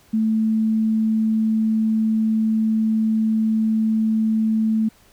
sine tone, 220 Hz, A3, in tune, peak -16 dBFS, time 0.13-4.89 s, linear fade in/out 10 ms, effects pink hiss -54 dBFS RMS until 5.12 s

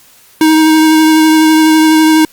square tone with vibrato, 314.6 Hz, D#4, 19 cents sharp, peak -5 dBFS, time 0.41-2.25 s, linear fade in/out 2 ms, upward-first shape triangle, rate 12 Hz, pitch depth 17 cents each way, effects white hiss -43 dBFS RMS until 2.32 s + Opus 48 kbps

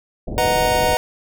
pink low-pass noise, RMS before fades -26 dBFS, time 0.27-0.95 s, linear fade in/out 10 ms, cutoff 680 Hz, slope 48 dB/octave
square chord, B major seventh, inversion none, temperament equal, 493.9 / 622.3 / 740 / 932.3 Hz, B4 / D#5 / F#5 / A#5, 0 / 0 / 0 / 0 cents, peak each -22 dBFS, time 0.38-0.97 s, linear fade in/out 0 ms
effects none

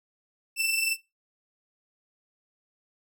sawtooth tone pair together, 2663 / 2685 Hz, E7 / E7, +17 / +31 cents, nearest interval unison, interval 14 cents, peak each -22 / -28 dBFS, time 0.56-0.97 s, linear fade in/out 50 ms, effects noise-tail reverb RT60 0.2 s tail -17 dB re dry

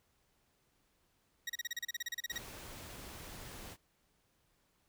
20% pulse tone bursts, 1895 Hz, A#6, 28 cents sharp, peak -31 dBFS, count 16, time 1.47-2.381 s, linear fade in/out 5 ms, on 26 ms, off 33 ms
pink noise, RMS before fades -49 dBFS, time 2.29-3.77 s, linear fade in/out 50 ms
effects pink hiss -75 dBFS RMS until 4.88 s

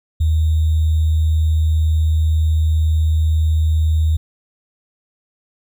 sine tone with sample-and-hold, 79 Hz, D#2, 27 cents sharp, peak -12 dBFS, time 0.2-4.17 s, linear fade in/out 10 ms, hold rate 3675 Hz, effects none

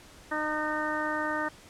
harmonic tone, 305.5 Hz, D#4, 32 cents flat, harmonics 1 / 2 / 3 / 4 / 5 / 6, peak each -35 / -35 / -35 / -35 / -35 / -35 dBFS, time 0.31-1.49 s, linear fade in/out 10 ms, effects pink hiss -52 dBFS RMS until 1.69 s + low-pass 10000 Hz 12 dB/octave

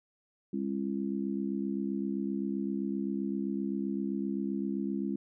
harmonic tone, 67.7 Hz, C#2, 40 cents flat, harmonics 3 / 4 / 5, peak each -33 / -35 / -37 dBFS, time 0.53-5.16 s, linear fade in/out 5 ms, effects none

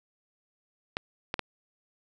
clicks, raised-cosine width 0.3 ms, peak -13 dBFS, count 3, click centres 0.969 / 1.341 / 1.393 s, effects none

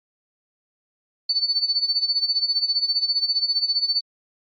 sine tone with tremolo, 4497 Hz, C#8, 24 cents sharp, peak -16 dBFS, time 1.29-4.01 s, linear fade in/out 5 ms, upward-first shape sine, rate 15 Hz, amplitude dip 80%, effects Opus 48 kbps

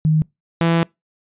sine / sawtooth tone pair in turn, 156 / 166.92 Hz, D#3 / E3, +5 / +22 cents, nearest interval minor second, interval 117 cents, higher second, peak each -12 / -10 dBFS, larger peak second, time 0.05-0.22 / 0.61-0.83 s, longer second, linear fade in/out 0 ms, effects noise-tail reverb RT60 0.2 s tail -25 dB re dry + resampled to 8000 Hz

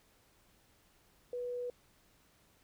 sine tone, 490 Hz, B4, 14 cents flat, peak -36 dBFS, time 1.33-1.7 s, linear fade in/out 2 ms, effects pink hiss -68 dBFS RMS until 2.63 s

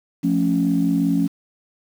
sine chord, F augmented, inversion none, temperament equal, 174.61 / 220 / 277.2 Hz, F3 / A3 / C#4, 0 / 0 / 0 cents, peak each -20 / -23 / -18 dBFS, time 0.23-1.28 s, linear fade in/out 20 ms, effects tanh soft clip ceiling -8 dBFS + 7-bit

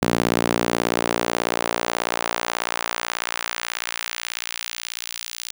sawtooth tone with high-pass filter sweep, 58.27 Hz, A#1, in tune, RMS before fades -25 dBFS, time 0.02-5.51 s, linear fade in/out 5 ms, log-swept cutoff 210 to 4200 Hz, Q 0.87, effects none

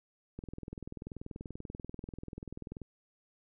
click train, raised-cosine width 3 ms, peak -29 dBFS, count 51, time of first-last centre 0.39-2.817 s, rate 20.6 Hz, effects none

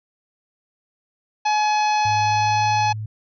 harmonic tone, 847 Hz, G#5, 34 cents sharp, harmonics 1 / 2 / 3 / 4 / 5 / 6 / 7, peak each -17 / -32 / -27 / -37 / -32 / -38 / -35 dBFS, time 1.45-2.93 s, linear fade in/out 10 ms
sine tone with pitch glide, 104.7 to 107.71 Hz, G#2 to A2, +15 to -36 cents, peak -26 dBFS, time 2.05-3.06 s, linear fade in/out 5 ms, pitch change +49 cents, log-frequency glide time 2.21-2.68 s
effects none

